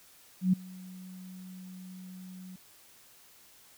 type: tone with ADSR envelope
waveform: sine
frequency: 185 Hz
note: F#3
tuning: in tune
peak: -19 dBFS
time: 0.41-2.56 s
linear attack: 120 ms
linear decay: 10 ms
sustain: -24 dB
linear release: 4 ms
effects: white hiss -58 dBFS RMS until 3.77 s